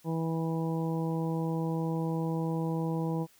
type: harmonic tone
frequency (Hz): 163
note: E3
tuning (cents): -19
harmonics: 1 / 2 / 3 / 4 / 5 / 6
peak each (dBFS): -30 / -35 / -37 / -47 / -42 / -43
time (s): 0.04-3.27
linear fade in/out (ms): 50
effects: white hiss -62 dBFS RMS until 3.39 s